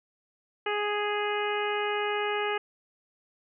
harmonic tone, 415.3 Hz, G#4, in tune, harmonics 1 / 2 / 3 / 4 / 5 / 6 / 7, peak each -30 / -33 / -35 / -36 / -37 / -38 / -38 dBFS, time 0.66-2.58 s, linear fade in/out 5 ms, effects none

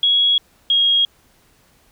sine tone pair in turn, 3330 / 3273 Hz, G#7 / G#7, +4 / -26 cents, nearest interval unison, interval 30 cents, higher first, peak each -12 dBFS, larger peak neither, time 0.03-0.38 / 0.7-1.05 s, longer neither, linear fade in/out 2 ms, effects pink hiss -56 dBFS RMS until 1.91 s

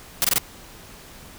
white noise bursts, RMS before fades -19 dBFS, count 4, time 0.22-0.382 s, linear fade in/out 0 ms, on 24 ms, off 22 ms, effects pink hiss -44 dBFS RMS until 1.38 s

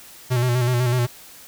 square tone with vibrato, 123.47 Hz, B2, in tune, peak -18 dBFS, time 0.3-1.07 s, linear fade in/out 20 ms, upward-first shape square, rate 8 Hz, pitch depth 43 cents each way, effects white hiss -44 dBFS RMS until 1.47 s

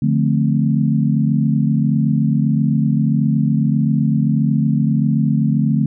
sine chord, D minor seventh, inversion none, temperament equal, 146.83 / 174.61 / 220 / 261.6 Hz, D3 / F3 / A3 / C4, 0 / 0 / 0 / 0 cents, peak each -16 / -22 / -17 / -22 dBFS, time 0.02-5.86 s, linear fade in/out 5 ms, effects none

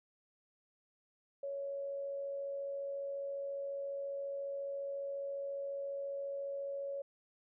sine tone with amplitude modulation, 557 Hz, C#5, 8 cents sharp, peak -36 dBFS, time 1.43-7.02 s, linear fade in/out 5 ms, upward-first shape sine, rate 94.5 Hz, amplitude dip 30%, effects none

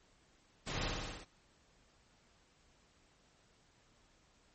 pink noise with echo, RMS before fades -40 dBFS, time 0.66-0.89 s, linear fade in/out 20 ms, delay 60 ms, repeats 6, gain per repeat -2 dB, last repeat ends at 1.25 s, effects pink hiss -69 dBFS RMS until 4.54 s + MP3 32 kbps

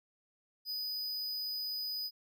square tone, 4978 Hz, D#8, in tune, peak -36 dBFS, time 0.65-2.11 s, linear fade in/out 50 ms, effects none

